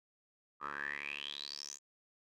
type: tone with band-pass filter sweep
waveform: 10% pulse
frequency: 71.8 Hz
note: D2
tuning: 39 cents flat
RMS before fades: -43 dBFS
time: 0.6-1.79 s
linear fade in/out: 50 ms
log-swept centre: 1200 to 6900 Hz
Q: 9.9
effects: none